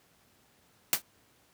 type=noise with exponential decay; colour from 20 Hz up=white; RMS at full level=-20 dBFS; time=0.93-1.02 s; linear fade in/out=1 ms; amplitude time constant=19 ms; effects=pink hiss -65 dBFS RMS until 1.53 s + high-pass 80 Hz 12 dB/octave

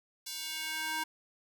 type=tone with high-pass filter sweep; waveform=square; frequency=314.6 Hz; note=D#4; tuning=19 cents sharp; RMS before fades=-37 dBFS; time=0.26-1.04 s; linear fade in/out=10 ms; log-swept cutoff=4700 to 990 Hz; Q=1.2; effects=none

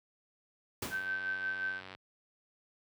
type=noise with exponential decay; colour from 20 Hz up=pink; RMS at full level=-34 dBFS; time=0.82-1.12 s; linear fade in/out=5 ms; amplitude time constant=65 ms
type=tone with tremolo; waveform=sine; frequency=1543 Hz; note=G6; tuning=28 cents flat; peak=-31 dBFS; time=0.9-1.81 s; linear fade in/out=50 ms; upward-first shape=sine; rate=5.6 Hz; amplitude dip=50%
type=click train; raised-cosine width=0.3 ms; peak=-30 dBFS; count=98; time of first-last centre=0.92-1.95 s; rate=94.2 Hz
effects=high-pass 80 Hz 12 dB/octave

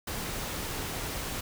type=noise; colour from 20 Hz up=pink; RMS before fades=-35 dBFS; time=0.07-1.41 s; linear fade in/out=5 ms; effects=none

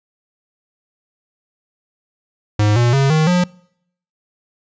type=tone with pitch steps; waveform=square; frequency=105 / 119.92 / 136.96 / 156.42 / 178.64 Hz; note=G#2 / A#2 / C#3 / D#3 / F3; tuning=+19 / +49 / -20 / +10 / +39 cents; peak=-12 dBFS; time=2.59-3.44 s; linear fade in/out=5 ms; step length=170 ms; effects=noise-tail reverb RT60 0.7 s tail -25 dB re dry + resampled to 16000 Hz

